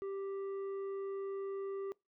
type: tone with tanh clipping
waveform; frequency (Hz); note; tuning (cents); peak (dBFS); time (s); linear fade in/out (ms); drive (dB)
triangle; 392; G4; 0; -39; 0.02-1.92; 0; 11
effects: noise-tail reverb RT60 0.2 s tail -23 dB re dry